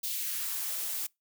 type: noise with high-pass filter sweep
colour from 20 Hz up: blue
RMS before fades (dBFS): -34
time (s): 0.03-1.07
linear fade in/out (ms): 10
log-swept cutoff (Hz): 3600 to 210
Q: 1.5
effects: noise-tail reverb RT60 0.2 s tail -25 dB re dry